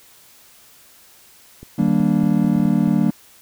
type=clicks; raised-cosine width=3 ms; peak=-24 dBFS; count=10; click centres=1.63 / 1.82 / 1.882 / 2.002 / 2.233 / 2.446 / 2.561 / 2.601 / 2.656 / 2.877 s
type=chord; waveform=triangle; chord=Eb major seventh; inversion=none; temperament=just; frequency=155.56 / 194.45 / 233.3 / 291.7 Hz; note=Eb3 / G3 / Bb3 / D4; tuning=0 / -14 / +2 / -12 cents; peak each=-20 / -16 / -17 / -20 dBFS; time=1.78-3.11 s; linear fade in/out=10 ms
effects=white hiss -49 dBFS RMS until 3.41 s